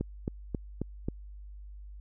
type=click train; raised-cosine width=3 ms; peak=-18 dBFS; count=5; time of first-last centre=0.01-1.085 s; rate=3.72 Hz; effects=added 50 Hz sine -43 dBFS peak until 2 s